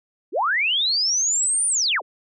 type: linear two-way sweep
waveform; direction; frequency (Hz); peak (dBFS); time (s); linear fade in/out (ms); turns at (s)
sine; up then down; 266.6 to 9397 to 266.6; -18; 0.32-2.02; 50; 1.67
effects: none